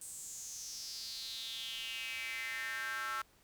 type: tone with high-pass filter sweep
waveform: square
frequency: 121.5 Hz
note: B2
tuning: 28 cents flat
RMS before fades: -42 dBFS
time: 0.01-3.22 s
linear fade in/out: 5 ms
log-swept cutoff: 8500 to 1300 Hz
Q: 5.5
effects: pink hiss -67 dBFS RMS until 3.43 s